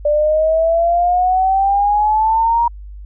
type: exponential sweep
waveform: sine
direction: up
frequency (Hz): 587.3 to 949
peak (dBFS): -11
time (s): 0.05-2.68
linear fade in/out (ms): 5
effects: added 50 Hz sine -30 dBFS peak until 3.05 s